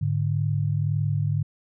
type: tone pair together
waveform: sine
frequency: 104.9 / 146.73 Hz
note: G#2 / D3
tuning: +18 / -1 cents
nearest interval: tritone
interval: 581 cents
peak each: -24 dBFS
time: 0.01-1.43 s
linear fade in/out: 10 ms
effects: none